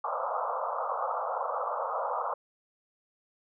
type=band-pass noise; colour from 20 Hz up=white; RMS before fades=-32 dBFS; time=0.04-2.34 s; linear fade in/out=5 ms; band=490 to 1300 Hz; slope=96 dB/octave; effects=none